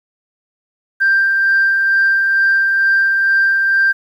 sine tone with tremolo, 1579 Hz, G6, 12 cents sharp, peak -8 dBFS, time 1-3.93 s, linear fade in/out 20 ms, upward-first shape sine, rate 2.2 Hz, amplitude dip 30%, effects tanh soft clip ceiling -6 dBFS + 8-bit

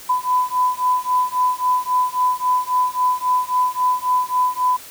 sine beating tone pair, 1000 / 1003.7 Hz, B5 / B5, +21 / +28 cents, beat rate 3.7 Hz, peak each -19 dBFS, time 0.09-4.77 s, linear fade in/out 10 ms, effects white hiss -39 dBFS RMS until 4.9 s

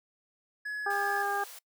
triangle tone, 1692 Hz, G#6, 32 cents sharp, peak -31 dBFS, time 0.65-1.23 s, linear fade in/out 10 ms
harmonic tone, 402.9 Hz, G4, 48 cents sharp, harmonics 1 / 2 / 3 / 4, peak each -37 / -31 / -36 / -34 dBFS, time 0.86-1.44 s, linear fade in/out 5 ms
white high-pass noise, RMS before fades -47 dBFS, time 0.9-1.59 s, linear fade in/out 5 ms, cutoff 460 Hz, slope 96 dB/octave
effects noise-tail reverb RT60 0.1 s tail -23 dB re dry

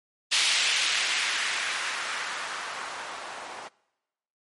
violet noise with low-pass filter sweep, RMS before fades -29 dBFS, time 0.31-3.69 s, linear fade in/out 20 ms, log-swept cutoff 3200 to 790 Hz, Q 1.3, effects noise-tail reverb RT60 1.0 s tail -24 dB re dry + MP3 48 kbps

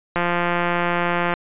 click train, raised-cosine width 0.5 ms, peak -6 dBFS, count 206, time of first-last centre 0.16-1.338 s, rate 174 Hz, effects resampled to 8000 Hz

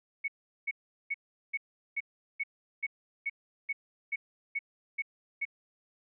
sine tone bursts, 2217 Hz, C#7, in tune, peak -29 dBFS, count 13, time 0.24-5.453 s, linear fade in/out 10 ms, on 41 ms, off 390 ms, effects none

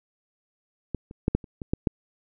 clicks, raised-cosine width 3 ms, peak -15 / -28 / -8 / -8 / -29 / -21 / -10 / -8 dBFS, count 8, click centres 0.947 / 1.111 / 1.281 / 1.35 / 1.442 / 1.618 / 1.735 / 1.872 s, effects none

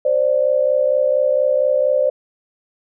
sine tone pair together, 524.7 / 589 Hz, C5 / D5, +5 / +5 cents, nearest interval major second, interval 200 cents, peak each -16 dBFS, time 0.05-2.1 s, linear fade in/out 5 ms, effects none

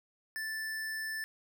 square tone, 1760 Hz, A6, in tune, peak -36 dBFS, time 0.36-1.24 s, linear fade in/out 0 ms, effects none

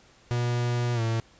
45% pulse tone with pitch glide, 120.8 to 113.36 Hz, B2 to A#2, -38 to -48 cents, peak -24 dBFS, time 0.31-1.2 s, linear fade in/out 0 ms, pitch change -110 cents, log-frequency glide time 0.94-1.01 s, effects pink hiss -57 dBFS RMS until 1.39 s + resampled to 16000 Hz

